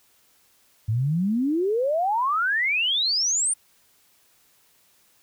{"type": "exponential sweep", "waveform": "sine", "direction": "up", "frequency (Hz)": [103.83, 9300], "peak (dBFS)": -20, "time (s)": [0.88, 3.54], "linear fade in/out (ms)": 10, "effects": ["white hiss -61 dBFS RMS until 5.22 s"]}